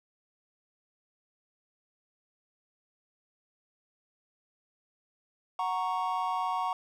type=chord; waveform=triangle; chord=F# major; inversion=none; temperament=equal; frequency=740 / 932.3 / 1108.7 Hz; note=F#5 / A#5 / C#6; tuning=0 / 0 / 0 cents; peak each=-31 dBFS; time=5.59-6.73 s; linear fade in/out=2 ms; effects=none